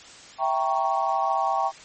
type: chord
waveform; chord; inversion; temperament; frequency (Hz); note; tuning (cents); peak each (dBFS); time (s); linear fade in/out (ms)
sine; E diminished seventh; none; equal; 659.3 / 784 / 932.3 / 1108.7; E5 / G5 / Bb5 / Db6; 0 / 0 / 0 / 0; -29 / -24 / -28 / -27; 0.38-1.72; 50
effects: white hiss -46 dBFS RMS until 1.84 s + MP3 32 kbps